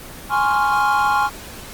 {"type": "chord", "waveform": "triangle", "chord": "Db major seventh", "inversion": "second", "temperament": "equal", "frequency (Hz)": [830.6, 1046.5, 1108.7, 1396.9], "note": ["Ab5", "C6", "Db6", "F6"], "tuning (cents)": [0, 0, 0, 0], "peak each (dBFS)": [-16, -20, -21, -19], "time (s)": [0.29, 1.3], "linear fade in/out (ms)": 50, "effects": ["pink hiss -36 dBFS RMS until 1.73 s", "Opus 24 kbps"]}